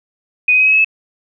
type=tone with pitch steps; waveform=sine; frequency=2489 / 2511 / 2533 / 2555 / 2577 / 2599 Hz; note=D#7 / D#7 / D#7 / D#7 / E7 / E7; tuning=0 / +15 / +30 / +45 / -40 / -25 cents; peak=-8 dBFS; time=0.48-0.846 s; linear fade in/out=5 ms; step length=61 ms; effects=none